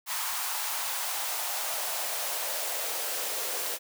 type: noise with high-pass filter sweep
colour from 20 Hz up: white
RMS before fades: -32 dBFS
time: 0.06-3.79 s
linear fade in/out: 50 ms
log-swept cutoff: 1000 to 460 Hz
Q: 2.7
effects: none